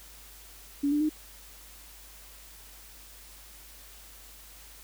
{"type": "tone with pitch steps", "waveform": "sine", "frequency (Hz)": [284.3, 295.3, 306.8], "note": ["C#4", "D4", "D#4"], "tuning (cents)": [44, 10, -24], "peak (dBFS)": -23, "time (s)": [0.83, 1.094], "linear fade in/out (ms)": 10, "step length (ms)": 88, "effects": ["added 50 Hz sine -53 dBFS peak until 4.83 s", "white hiss -51 dBFS RMS until 4.83 s"]}